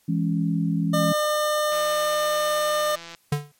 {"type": "chord", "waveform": "sine", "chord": "C# minor", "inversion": "first", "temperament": "just", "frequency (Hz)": [166.31, 207.9, 277.2], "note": ["E3", "G#3", "C#4"], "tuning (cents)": [16, 2, 0], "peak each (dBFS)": [-22, -27, -27], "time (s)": [0.08, 1.13], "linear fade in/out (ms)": 10}
{"type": "tone", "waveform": "25% pulse", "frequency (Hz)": 603, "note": "D5", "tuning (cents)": 46, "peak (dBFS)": -17, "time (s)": [0.93, 2.96], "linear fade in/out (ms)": 10}
{"type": "click train", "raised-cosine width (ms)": 0.2, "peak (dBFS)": -22, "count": 241, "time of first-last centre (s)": [1.72, 3.149], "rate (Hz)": 168}
{"type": "tone with exponential decay", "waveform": "square", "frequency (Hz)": 146.2, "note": "D3", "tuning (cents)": -7, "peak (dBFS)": -18, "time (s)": [3.32, 3.52], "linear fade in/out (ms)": 5, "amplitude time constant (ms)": 43}
{"effects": ["white hiss -63 dBFS RMS until 3.59 s", "MP3 64 kbps"]}